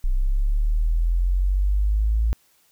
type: linear sweep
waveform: sine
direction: up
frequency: 30.87 to 56.2 Hz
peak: -17 dBFS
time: 0.04-2.33 s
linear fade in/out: 0 ms
effects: white hiss -61 dBFS RMS until 2.71 s